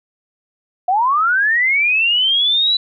sine linear sweep, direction up, 698.5 to 3987 Hz, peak -12 dBFS, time 0.88-2.77 s, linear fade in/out 5 ms, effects none

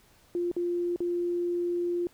sine tone with dropouts, 349.2 Hz, F4, in tune, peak -26 dBFS, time 0.35-2.07 s, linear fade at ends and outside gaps 1 ms, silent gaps 0.515-0.565 / 0.961-1.004 s, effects pink hiss -61 dBFS RMS until 2.13 s

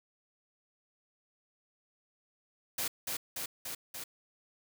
white noise with echo, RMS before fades -34 dBFS, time 2.78-2.88 s, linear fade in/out 5 ms, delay 290 ms, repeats 4, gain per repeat -2 dB, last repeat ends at 4.04 s, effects none

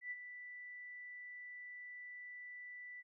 sine tone with ADSR envelope, 1975.5 Hz, B6, in tune, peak -39 dBFS, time 0.01-3.03 s, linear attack 100 ms, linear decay 38 ms, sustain -9 dB, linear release 34 ms, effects none

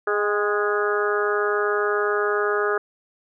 harmonic tone with a mistuned harmonic, 207.4 Hz, G#3, 2 cents flat, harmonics 2 / 3 / 4 / 5 / 6 / 7 / 8, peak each -22 / -31 / -33 / -35 / -26 / -28 / -30 dBFS, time 0.07-2.78 s, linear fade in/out 5 ms, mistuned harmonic 4, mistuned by -36 cents, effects none

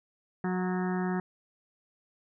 harmonic tone with a mistuned harmonic, 183 Hz, F#3, 19 cents flat, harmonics 1 / 2 / 4 / 5 / 6 / 7 / 8 / 9 / 10, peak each -29 / -34 / -39 / -42 / -47 / -44 / -47 / -44 / -45 dBFS, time 0.44-1.2 s, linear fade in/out 2 ms, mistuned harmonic 5, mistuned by +21 cents, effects none

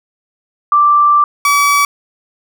sine / 30% pulse tone pair in turn, 1174.7 / 1143.9 Hz, D6 / D6, 0 / -46 cents, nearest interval unison, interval 46 cents, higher first, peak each -6 dBFS, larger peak neither, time 0.72-1.24 / 1.45-1.85 s, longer first, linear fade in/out 2 ms, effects none

